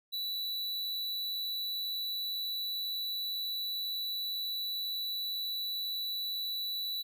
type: tone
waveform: square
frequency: 3951 Hz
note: B7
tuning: in tune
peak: -34 dBFS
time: 0.12-7.03 s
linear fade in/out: 20 ms
effects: none